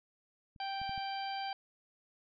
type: clicks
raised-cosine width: 5 ms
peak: -45 / -38 / -35 / -37 dBFS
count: 4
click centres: 0.562 / 0.816 / 0.894 / 0.978 s
type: harmonic tone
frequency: 784 Hz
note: G5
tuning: in tune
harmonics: 1 / 2 / 3 / 4 / 5 / 6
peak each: -37 / -47 / -48 / -47 / -56 / -47 dBFS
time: 0.6-1.53 s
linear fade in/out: 2 ms
effects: none